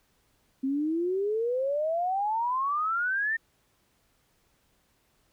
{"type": "exponential sweep", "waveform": "sine", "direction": "up", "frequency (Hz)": [261.7, 1840], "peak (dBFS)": -25, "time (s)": [0.63, 3.37], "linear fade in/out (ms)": 10, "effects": ["pink hiss -69 dBFS RMS until 5.32 s"]}